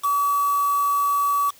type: tone with quantisation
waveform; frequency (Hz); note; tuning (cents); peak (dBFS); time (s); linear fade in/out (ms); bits
sine; 1141; C#6; +50; -18; 0.03-1.51; 20; 5
effects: white hiss -51 dBFS RMS until 1.59 s